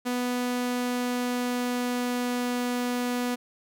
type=tone with pitch glide; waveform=sawtooth; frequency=246.9 to 245.5 Hz; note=B3 to B3; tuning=0 to -10 cents; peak=-22 dBFS; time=0.05-3.36 s; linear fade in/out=20 ms; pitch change=-10 cents; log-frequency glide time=0.4-2.44 s; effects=none